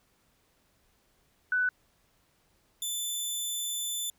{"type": "tone pair in turn", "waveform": ["sine", "15% pulse"], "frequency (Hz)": [1494, 3518], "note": ["F#6", "A7"], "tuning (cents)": [16, -1], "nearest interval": "octave + minor third", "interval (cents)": 1483, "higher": "second", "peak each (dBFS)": -24, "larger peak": "neither", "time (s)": [[1.52, 1.69], [2.82, 4.1]], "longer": "second", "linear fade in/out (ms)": 2, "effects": ["pink hiss -69 dBFS RMS until 4.18 s"]}